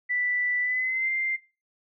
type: tone with pitch glide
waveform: sine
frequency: 1975.5 to 2093 Hz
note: B6 to C7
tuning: 0 to 0 cents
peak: -24 dBFS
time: 0.09-1.37 s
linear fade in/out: 20 ms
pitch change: +100 cents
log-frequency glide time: 0.61-1.1 s
effects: noise-tail reverb RT60 0.3 s tail -19 dB re dry